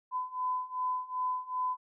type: beating tone pair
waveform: sine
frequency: 1008 / 1010.6 Hz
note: B5 / B5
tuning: +35 / +40 cents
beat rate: 2.6 Hz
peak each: -35 / -33 dBFS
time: 0.11-1.77 s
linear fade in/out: 50 ms
effects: none